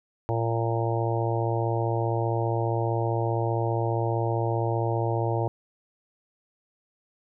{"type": "harmonic tone", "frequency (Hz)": 115.2, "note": "A#2", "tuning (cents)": -20, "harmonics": [1, 3, 4, 5, 6, 7, 8], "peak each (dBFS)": [-26, -31, -32, -33, -34, -34, -35], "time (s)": [0.29, 5.48], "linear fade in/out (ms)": 0, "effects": []}